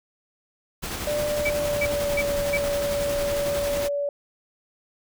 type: noise with tremolo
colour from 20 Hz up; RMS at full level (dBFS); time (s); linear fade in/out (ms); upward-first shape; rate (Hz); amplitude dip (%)
pink; -30; 0.82-3.89; 20; square; 11; 25
type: tone with pitch glide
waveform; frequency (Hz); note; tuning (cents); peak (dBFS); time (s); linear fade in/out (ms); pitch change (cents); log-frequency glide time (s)
sine; 592 to 572.5; D5 to D5; +14 to -44; -23; 1.07-4.09; 2; -58; 1.29-2.25
type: tone bursts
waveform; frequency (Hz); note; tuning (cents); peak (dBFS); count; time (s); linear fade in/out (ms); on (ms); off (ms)
sine; 2300; D7; -37; -22; 4; 1.45-2.576; 10; 49; 310
effects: none